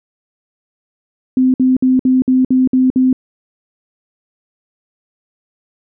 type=tone bursts; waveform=sine; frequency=257.6 Hz; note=C4; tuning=27 cents flat; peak=-8 dBFS; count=8; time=1.37-3.129 s; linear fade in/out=2 ms; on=170 ms; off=57 ms; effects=none